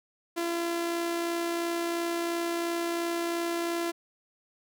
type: tone with amplitude modulation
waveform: sawtooth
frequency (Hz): 340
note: F4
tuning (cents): -46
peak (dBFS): -23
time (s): 0.36-3.92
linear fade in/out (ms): 20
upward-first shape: sine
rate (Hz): 62.9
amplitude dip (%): 30
effects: none